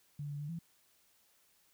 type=tone with pitch steps; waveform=sine; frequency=145.5 / 144.5 / 147.2 / 167.5 Hz; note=D3 / D3 / D3 / E3; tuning=-16 / -28 / +4 / +28 cents; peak=-38 dBFS; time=0.19-0.59 s; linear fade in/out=5 ms; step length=100 ms; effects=white hiss -70 dBFS RMS until 1.73 s